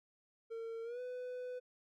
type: tone with pitch glide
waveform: triangle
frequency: 455.4 to 499.5 Hz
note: A#4 to B4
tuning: -40 to +20 cents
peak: -39 dBFS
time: 0.5-1.6 s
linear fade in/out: 20 ms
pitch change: +160 cents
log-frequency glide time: 0.83-1 s
effects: none